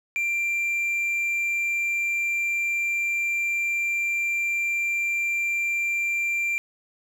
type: tone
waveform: triangle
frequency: 2367 Hz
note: D7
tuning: 13 cents sharp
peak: -21 dBFS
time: 0.16-6.58 s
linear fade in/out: 0 ms
effects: none